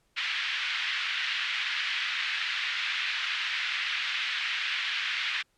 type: band-pass noise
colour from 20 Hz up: pink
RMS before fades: -31 dBFS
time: 0.16-5.43 s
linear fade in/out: 20 ms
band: 1700 to 3600 Hz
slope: 24 dB/octave
effects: pink hiss -71 dBFS RMS until 5.57 s + low-pass 11000 Hz 12 dB/octave